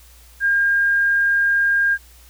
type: tone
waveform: sine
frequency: 1611 Hz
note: G6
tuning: 47 cents sharp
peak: -14 dBFS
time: 0.4-1.98 s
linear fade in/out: 50 ms
effects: added 60 Hz sine -46 dBFS peak until 2.29 s + white hiss -50 dBFS RMS until 2.29 s